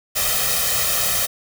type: noise with comb filter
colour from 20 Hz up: white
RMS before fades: -20 dBFS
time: 0.15-1.27 s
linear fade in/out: 20 ms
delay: 1.6 ms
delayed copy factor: +0.85
effects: none